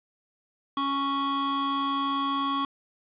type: tone pair together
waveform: square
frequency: 277.2 / 1108.7 Hz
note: C#4 / C#6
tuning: 0 / 0 cents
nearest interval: 2 octaves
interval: 2400 cents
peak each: -31 / -27 dBFS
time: 0.77-2.65 s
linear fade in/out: 2 ms
effects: resampled to 8000 Hz + 9-bit